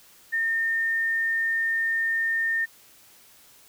sine tone, 1820 Hz, A#6, 42 cents flat, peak -22 dBFS, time 0.32-2.66 s, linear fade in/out 20 ms, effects white hiss -54 dBFS RMS until 3.68 s

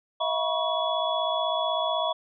sine tone cluster, 643 / 699 / 967 / 1111 / 3387 Hz, E5 / F5 / B5 / C#6 / G#7, -43 / +1 / -37 / +4 / +33 cents, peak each -28 / -32 / -30 / -32 / -31 dBFS, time 0.2-2.13 s, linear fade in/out 10 ms, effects none

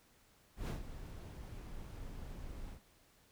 brown noise with ADSR envelope, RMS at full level -35 dBFS, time 0.56-2.81 s, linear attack 120 ms, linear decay 120 ms, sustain -12 dB, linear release 88 ms, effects pink hiss -68 dBFS RMS until 3.31 s

